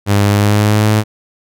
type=tone with pitch glide; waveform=sawtooth; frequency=101.3 to 107.2 Hz; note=G#2 to A2; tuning=-43 to -45 cents; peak=-5 dBFS; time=0.06-1.04 s; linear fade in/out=50 ms; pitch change=+98 cents; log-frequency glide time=0.22-0.9 s; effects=none